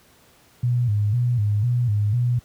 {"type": "tone with vibrato", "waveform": "sine", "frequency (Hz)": 112.6, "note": "A2", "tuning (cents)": 40, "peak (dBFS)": -17, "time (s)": [0.63, 2.39], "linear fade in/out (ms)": 5, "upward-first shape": "square", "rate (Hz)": 2, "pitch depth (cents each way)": 140, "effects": ["pink hiss -55 dBFS RMS until 2.44 s", "high-pass 60 Hz 12 dB/octave"]}